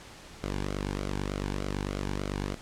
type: tone with flanger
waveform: sawtooth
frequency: 49 Hz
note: G1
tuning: in tune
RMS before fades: -33 dBFS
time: 0.43-2.55 s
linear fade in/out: 10 ms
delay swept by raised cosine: 1.1 to 1.6 ms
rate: 3.3 Hz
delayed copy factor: -0.65
effects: pink hiss -48 dBFS RMS until 2.61 s + low-pass 8000 Hz 12 dB/octave